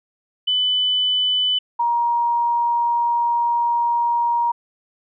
sine tone pair in turn, 3000 / 944.9 Hz, F#7 / A#5, +23 / +23 cents, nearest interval octave + minor sixth, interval 2000 cents, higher first, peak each -16 dBFS, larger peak neither, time 0.47-1.59 / 1.79-4.52 s, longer second, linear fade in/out 10 ms, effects none

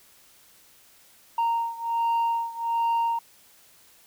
sine beating tone pair, 926 / 927.3 Hz, A#5 / A#5, -12 / -9 cents, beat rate 1.3 Hz, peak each -23 / -25 dBFS, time 1.38-3.19 s, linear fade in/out 5 ms, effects tanh soft clip ceiling -20 dBFS + white hiss -56 dBFS RMS until 4.06 s

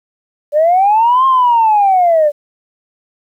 sine linear two-way sweep, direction up then down, 575 to 1071 to 575 Hz, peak -6 dBFS, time 0.52-2.32 s, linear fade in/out 50 ms, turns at 1.26 s, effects tanh soft clip ceiling -3 dBFS + 8-bit

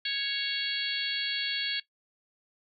harmonic tone, 554 Hz, C#5, 1 cent flat, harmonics 3 / 4 / 5 / 6 / 7 / 8, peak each -36 / -37 / -37 / -33 / -38 / -34 dBFS, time 0.05-1.8 s, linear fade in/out 5 ms, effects noise-tail reverb RT60 0.1 s tail -17 dB re dry

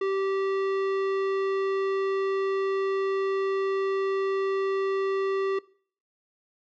sine tone with tanh clipping, 388.5 Hz, G4, 16 cents flat, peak -26 dBFS, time 0.01-5.59 s, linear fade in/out 5 ms, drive 15 dB, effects noise-tail reverb RT60 0.5 s tail -21 dB re dry

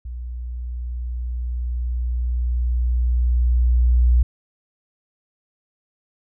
sine tone with level ramp, 60.6 Hz, B1, 32 cents flat, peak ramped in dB -28 to -11 dBFS, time 0.05-4.23 s, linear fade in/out 5 ms, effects none

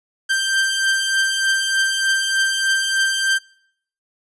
sawtooth beating tone pair, 1568 / 1571.3 Hz, G6 / G6, 0 / +4 cents, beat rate 3.3 Hz, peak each -20 / -14 dBFS, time 0.29-3.39 s, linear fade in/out 20 ms, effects noise-tail reverb RT60 0.7 s tail -25 dB re dry + resampled to 24000 Hz

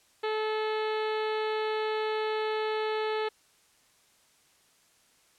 harmonic tone, 433.1 Hz, A4, 27 cents flat, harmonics 1 / 2 / 3 / 4 / 5 / 6 / 7 / 8 / 9 / 10, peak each -29 / -35 / -39 / -41 / -43 / -45 / -46 / -47 / -48 / -49 dBFS, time 0.23-3.29 s, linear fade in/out 10 ms, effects white hiss -64 dBFS RMS until 5.38 s + low-pass 10000 Hz 12 dB/octave

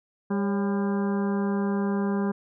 harmonic tone with a mistuned harmonic, 200 Hz, G3, 35 cents sharp, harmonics 1 / 2 / 3 / 4 / 5 / 6 / 7 / 8, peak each -24 / -30 / -39 / -39 / -38 / -43 / -45 / -43 dBFS, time 0.3-2.32 s, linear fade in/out 10 ms, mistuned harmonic 3, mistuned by -120 cents, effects none

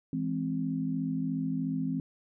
sine chord, E augmented, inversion none, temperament equal, 164.81 / 207.7 / 261.6 Hz, E3 / G#3 / B#3, 0 / 0 / 0 cents, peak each -33 / -37 / -31 dBFS, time 0.13-2 s, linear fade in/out 2 ms, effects none

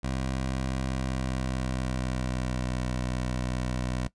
15% pulse tone with pitch glide, 65.3 to 62.5 Hz, C2 to B1, -3 to +21 cents, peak -22 dBFS, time 0.03-4.08 s, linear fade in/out 10 ms, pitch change -76 cents, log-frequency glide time 0.83-2.77 s, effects noise-tail reverb RT60 0.1 s tail -19 dB re dry + resampled to 22050 Hz

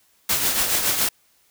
white noise with tremolo, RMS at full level -19 dBFS, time 0.29-1.09 s, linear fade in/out 5 ms, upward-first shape triangle, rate 7.1 Hz, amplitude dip 55%, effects white hiss -61 dBFS RMS until 1.5 s

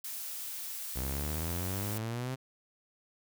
blue noise, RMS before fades -40 dBFS, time 0.04-1.98 s, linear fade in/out 5 ms
sawtooth exponential sweep, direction up, 62.9 to 132.9 Hz, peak -30 dBFS, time 0.95-2.36 s, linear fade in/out 20 ms
effects none

